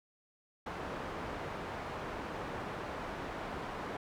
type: low-pass noise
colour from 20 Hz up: white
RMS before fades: -41 dBFS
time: 0.66-3.97 s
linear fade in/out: 5 ms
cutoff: 1100 Hz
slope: 12 dB/octave
effects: none